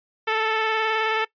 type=tone with vibrato; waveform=10% pulse; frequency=440 Hz; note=A4; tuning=in tune; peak=-12 dBFS; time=0.27-1.25 s; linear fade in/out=10 ms; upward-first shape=square; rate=19 Hz; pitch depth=15 cents each way; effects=noise-tail reverb RT60 0.1 s tail -20 dB re dry + resampled to 11025 Hz